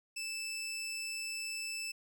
20% pulse tone, 2637 Hz, E7, in tune, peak -33 dBFS, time 0.16-1.92 s, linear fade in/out 10 ms, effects none

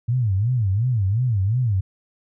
sine tone with vibrato, 110 Hz, A2, in tune, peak -17 dBFS, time 0.08-1.81 s, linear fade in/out 10 ms, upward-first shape sine, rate 2.8 Hz, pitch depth 270 cents each way, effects none

